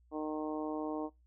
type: harmonic tone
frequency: 153.8 Hz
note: D#3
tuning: 20 cents flat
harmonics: 2 / 3 / 4 / 5 / 6 / 7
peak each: -37 / -41 / -43 / -45 / -47 / -48 dBFS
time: 0.11-1.1 s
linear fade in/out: 50 ms
effects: noise-tail reverb RT60 0.2 s tail -22 dB re dry + added 60 Hz sine -63 dBFS peak until 1.26 s